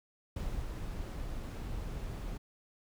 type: noise with ADSR envelope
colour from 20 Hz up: brown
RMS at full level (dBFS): -36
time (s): 0.36-2.38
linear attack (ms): 5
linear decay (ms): 300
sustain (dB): -3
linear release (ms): 13
effects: none